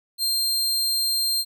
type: tone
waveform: sawtooth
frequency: 4180 Hz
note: C8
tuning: 2 cents flat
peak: -18 dBFS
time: 0.18-1.45 s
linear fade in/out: 50 ms
effects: none